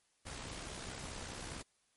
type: noise with amplitude modulation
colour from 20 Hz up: pink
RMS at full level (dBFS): -43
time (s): 0.25-1.63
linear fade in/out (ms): 20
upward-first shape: sine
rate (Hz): 64.8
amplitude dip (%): 50
effects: white hiss -75 dBFS RMS until 1.96 s + MP3 48 kbps